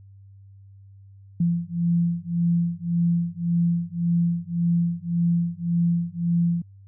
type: beating tone pair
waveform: sine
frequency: 170 / 171.8 Hz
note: F3 / F3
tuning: -46 / -28 cents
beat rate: 1.8 Hz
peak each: -23 dBFS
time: 1.4-6.62 s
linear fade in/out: 5 ms
effects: added 98 Hz sine -45 dBFS peak until 6.87 s